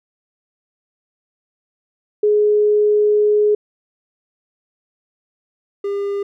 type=tone pair in turn; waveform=sine / triangle; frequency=419.2 / 401.9 Hz; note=G#4 / G4; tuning=+16 / +43 cents; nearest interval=minor second; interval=73 cents; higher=first; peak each=-11 / -17 dBFS; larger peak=first; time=2.23-3.55 / 5.84-6.23 s; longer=first; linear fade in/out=5 ms; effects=none